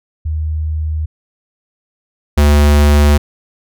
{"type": "tone pair in turn", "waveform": ["sine", "square"], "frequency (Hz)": [77.78, 73.28], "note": ["D#2", "D2"], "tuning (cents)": [0, -3], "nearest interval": "minor second", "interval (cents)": 103, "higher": "first", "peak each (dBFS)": [-15, -7], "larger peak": "second", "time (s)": [[0.25, 1.06], [2.37, 3.18]], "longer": "neither", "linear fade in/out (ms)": 10, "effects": []}